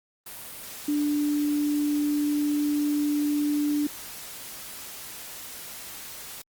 sine tone in noise, 293.9 Hz, D4, 1 cent sharp, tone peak -22 dBFS, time 0.88-3.87 s, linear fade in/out 5 ms, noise white, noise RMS -40 dBFS, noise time 0.26-6.42 s, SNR +15 dB, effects Opus 32 kbps

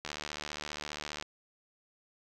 click train, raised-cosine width 0.2 ms, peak -20 dBFS, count 89, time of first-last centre 0.05-1.225 s, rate 74.9 Hz, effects none

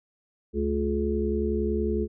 harmonic tone with a mistuned harmonic, 70.8 Hz, C#2, 37 cents sharp, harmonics 1 / 3 / 5 / 6, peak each -29 / -29 / -29 / -29 dBFS, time 0.53-2.08 s, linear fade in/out 50 ms, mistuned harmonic 3, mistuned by +22 cents, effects none

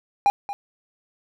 triangle tone with echo, 807 Hz, G#5, 50 cents flat, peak -12 dBFS, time 0.26-0.3 s, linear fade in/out 0 ms, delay 230 ms, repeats 1, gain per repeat -13 dB, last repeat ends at 0.53 s, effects none

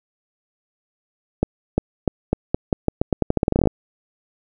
accelerating click train, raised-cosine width 2 ms, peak -3 dBFS, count 21, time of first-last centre 1.43-3.673 s, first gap 350 ms, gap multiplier 0.85, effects none

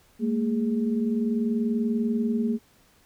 sine tone cluster, 207.5 / 227.8 / 412.3 Hz, G#3 / A#3 / G#4, -1 / -40 / -13 cents, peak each -32 / -23 / -32 dBFS, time 0.19-2.59 s, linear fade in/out 50 ms, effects pink hiss -60 dBFS RMS until 3.05 s

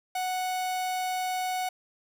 45% pulse tone, 739 Hz, F#5, 2 cents flat, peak -28 dBFS, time 0.15-1.69 s, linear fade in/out 5 ms, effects 9-bit

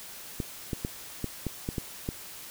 clicks, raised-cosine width 3 ms, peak -17 dBFS, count 8, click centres 0.402 / 0.732 / 0.849 / 1.243 / 1.467 / 1.689 / 1.782 / 2.089 s, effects white hiss -44 dBFS RMS until 2.5 s

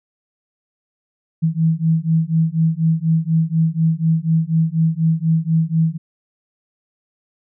sine beating tone pair, 160 / 164.1 Hz, D#3 / E3, +49 / -8 cents, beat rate 4.1 Hz, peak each -17 dBFS, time 1.42-5.98 s, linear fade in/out 20 ms, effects none

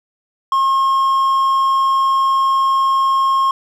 triangle tone, 1076 Hz, C6, 48 cents sharp, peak -10 dBFS, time 0.52-3.51 s, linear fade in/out 2 ms, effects none

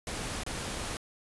pink noise with dropouts, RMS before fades -36 dBFS, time 0.07-0.97 s, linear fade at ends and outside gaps 1 ms, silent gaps 0.435-0.464 s, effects resampled to 24000 Hz

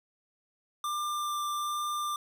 square tone with vibrato, 1189 Hz, D6, 21 cents sharp, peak -31 dBFS, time 0.84-2.16 s, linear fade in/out 2 ms, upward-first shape sine, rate 1.2 Hz, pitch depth 8 cents each way, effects none

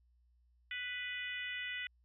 harmonic tone, 494.7 Hz, B4, 3 cents sharp, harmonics 3 / 4 / 5 / 6 / 7, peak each -47 / -41 / -46 / -46 / -52 dBFS, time 0.71-1.87 s, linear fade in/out 2 ms, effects added 60 Hz sine -67 dBFS peak until 2.04 s

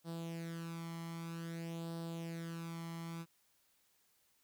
sawtooth tone with flanger, 166.5 Hz, E3, 18 cents sharp, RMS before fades -44 dBFS, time 0.04-3.26 s, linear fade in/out 50 ms, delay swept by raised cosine 0.22 to 0.96 ms, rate 0.52 Hz, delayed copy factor +0.65, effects white hiss -74 dBFS RMS until 4.43 s

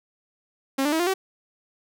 sawtooth tone with pitch steps, 270 / 294.4 / 321.1 / 350.1 / 381.8 Hz, C#4 / D4 / E4 / F4 / G4, -45 / +4 / -45 / +4 / -46 cents, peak -17 dBFS, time 0.78-1.14 s, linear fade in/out 10 ms, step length 72 ms, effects none

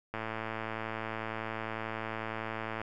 click train, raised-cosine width 0.5 ms, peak -21 dBFS, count 298, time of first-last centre 0.14-2.816 s, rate 111 Hz, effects none

